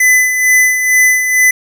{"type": "tone with tremolo", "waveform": "square", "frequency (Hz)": 2010, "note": "B6", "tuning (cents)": 30, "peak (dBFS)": -6, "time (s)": [0, 1.51], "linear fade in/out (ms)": 5, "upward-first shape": "sine", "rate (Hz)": 2.2, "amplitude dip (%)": 55, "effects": []}